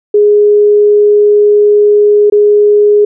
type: tone with dropouts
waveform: sine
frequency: 415.3 Hz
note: G#4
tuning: in tune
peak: -3 dBFS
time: 0.14-3.05 s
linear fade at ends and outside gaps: 5 ms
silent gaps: 2.3-2.322 s
effects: none